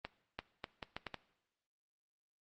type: accelerating click train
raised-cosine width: 0.3 ms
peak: -24 dBFS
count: 7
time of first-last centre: 0.05-1.143 s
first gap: 340 ms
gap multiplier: 0.74
effects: noise-tail reverb RT60 0.9 s tail -18 dB re dry + Opus 24 kbps